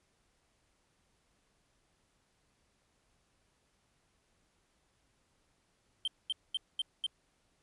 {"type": "tone bursts", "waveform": "triangle", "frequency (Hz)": 3136, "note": "G7", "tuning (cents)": 0, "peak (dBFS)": -29, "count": 5, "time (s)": [6.05, 7.065], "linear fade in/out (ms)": 2, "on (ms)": 27, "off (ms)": 220, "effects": ["pink hiss -74 dBFS RMS until 7.62 s", "resampled to 24000 Hz"]}